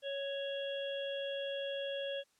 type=harmonic tone; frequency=554.4 Hz; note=C#5; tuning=in tune; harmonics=1 / 3 / 5 / 6; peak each=-37 / -48 / -49 / -44 dBFS; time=0.02-2.24 s; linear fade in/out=50 ms; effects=white hiss -73 dBFS RMS until 2.39 s + low-pass 9000 Hz 12 dB/octave